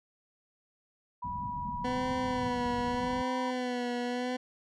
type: tone with pitch glide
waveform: sine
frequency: 979 to 973.4 Hz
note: B5 to B5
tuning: -15 to -25 cents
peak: -34 dBFS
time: 1.22-3.51 s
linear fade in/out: 10 ms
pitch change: -10 cents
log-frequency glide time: 1.43-1.54 s
type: low-pass noise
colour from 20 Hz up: white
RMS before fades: -42 dBFS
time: 1.24-3.22 s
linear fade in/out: 10 ms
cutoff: 230 Hz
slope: 48 dB/octave
type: tone with vibrato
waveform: 20% pulse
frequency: 249.4 Hz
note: B3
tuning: 17 cents sharp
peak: -26 dBFS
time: 1.84-4.37 s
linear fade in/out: 10 ms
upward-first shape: sine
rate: 0.83 Hz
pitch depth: 45 cents each way
effects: low-pass 5000 Hz 12 dB/octave